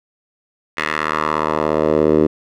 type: tone with band-pass filter sweep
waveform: 10% pulse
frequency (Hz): 77.1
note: D#2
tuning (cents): -15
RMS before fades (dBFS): -17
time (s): 0.77-2.27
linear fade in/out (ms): 10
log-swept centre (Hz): 2000 to 360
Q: 1.9
effects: none